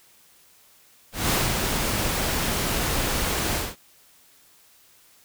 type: noise with ADSR envelope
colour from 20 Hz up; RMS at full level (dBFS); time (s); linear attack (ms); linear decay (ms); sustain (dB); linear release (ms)
pink; -21; 1.12-3.76; 190; 210; -4; 200
effects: white hiss -56 dBFS RMS until 5.24 s